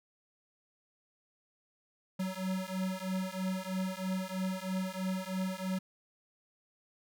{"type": "beating tone pair", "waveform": "square", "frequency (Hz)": [186.1, 189.2], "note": ["F#3", "F#3"], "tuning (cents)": [10, 39], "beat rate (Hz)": 3.1, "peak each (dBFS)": [-37, -37], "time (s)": [2.19, 5.79], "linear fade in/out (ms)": 10, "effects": []}